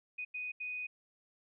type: tone bursts at uneven times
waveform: sine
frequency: 2489 Hz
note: D#7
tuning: in tune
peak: -37 dBFS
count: 3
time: 0.18-0.25 / 0.34-0.52 / 0.6-0.87 s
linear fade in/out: 10 ms
effects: none